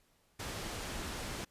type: low-pass noise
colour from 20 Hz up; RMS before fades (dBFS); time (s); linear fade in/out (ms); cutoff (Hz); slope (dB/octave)
pink; -41; 0.39-1.45; 10; 9500; 12
effects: pink hiss -71 dBFS RMS until 1.5 s + resampled to 32000 Hz